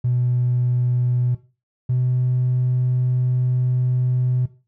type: tone pair in turn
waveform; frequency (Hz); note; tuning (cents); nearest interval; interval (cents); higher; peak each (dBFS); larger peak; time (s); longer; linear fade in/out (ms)
triangle; 123.47 / 125.92; B2 / B2; 0 / +34; unison; 34; second; -13; neither; 0.04-1.35 / 1.89-4.46; second; 10
effects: noise-tail reverb RT60 0.3 s tail -17 dB re dry + tanh soft clip ceiling -14 dBFS